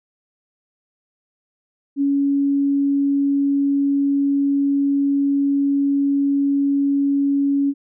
sine tone, 280 Hz, C#4, 18 cents sharp, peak -15 dBFS, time 1.96-7.74 s, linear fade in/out 50 ms, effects none

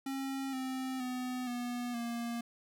square tone with pitch steps, 270.1 / 260.9 / 252 / 243.4 / 235.1 Hz, C#4 / C4 / B3 / B3 / A#3, -45 / -5 / +35 / -25 / +15 cents, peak -36 dBFS, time 0.06-2.41 s, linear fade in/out 5 ms, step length 470 ms, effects none

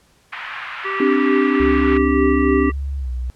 pink band-pass noise, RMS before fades -30 dBFS, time 0.32-1.98 s, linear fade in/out 10 ms, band 1100 to 2500 Hz, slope 24 dB/octave
harmonic tone, 389 Hz, G4, 13 cents flat, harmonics 1 / 3 / 5 / 7, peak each -27 / -25 / -26 / -34 dBFS, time 0.84-2.72 s, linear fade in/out 20 ms
sine chord, C suspended second, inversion none, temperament just, 261.6 / 294.3 / 392.4 Hz, C4 / D4 / G4, 0 / +4 / +2 cents, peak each -18 dBFS, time 1-2.7 s, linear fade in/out 5 ms
sine tone with pitch glide, 69.3 to 62.1 Hz, C#2 to B1, 0 to +10 cents, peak -21 dBFS, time 1.6-3.3 s, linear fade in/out 0 ms, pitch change -190 cents, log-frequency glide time 2.98-3.1 s
effects pink hiss -56 dBFS RMS until 3.35 s + low-pass 11000 Hz 12 dB/octave

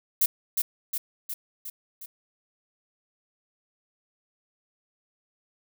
violet noise with echo, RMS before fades -21 dBFS, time 0.21-0.26 s, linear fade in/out 5 ms, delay 360 ms, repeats 5, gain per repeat -4 dB, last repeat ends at 2.06 s, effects none

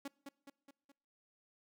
sawtooth tone with echo, 279.2 Hz, C#4, 13 cents sharp, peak -37 dBFS, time 0.05-0.08 s, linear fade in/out 5 ms, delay 210 ms, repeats 4, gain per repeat -5 dB, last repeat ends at 0.92 s, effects noise-tail reverb RT60 0.7 s tail -25 dB re dry

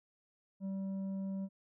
sine tone with tanh clipping, 193.3 Hz, G3, 24 cents flat, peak -37 dBFS, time 0.6-1.49 s, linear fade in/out 50 ms, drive 6 dB, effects none

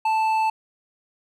triangle tone with hard clipping, 880 Hz, A5, in tune, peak -20 dBFS, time 0.05-0.5 s, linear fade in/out 5 ms, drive 10 dB, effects none

